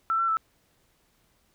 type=tone with pitch steps; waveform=sine; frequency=1333 / 1350 / 1318 Hz; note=E6 / E6 / E6; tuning=+19 / +41 / -1 cents; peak=-22 dBFS; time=0.1-0.37 s; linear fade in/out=0 ms; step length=90 ms; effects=pink hiss -67 dBFS RMS until 1.54 s